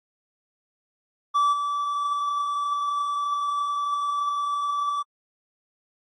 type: tone with level steps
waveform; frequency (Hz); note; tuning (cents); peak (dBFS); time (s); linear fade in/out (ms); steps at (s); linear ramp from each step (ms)
triangle; 1157; D6; -26; -16 / -22; 1.34-5.03; 20; 1.52; 20
effects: AAC 32 kbps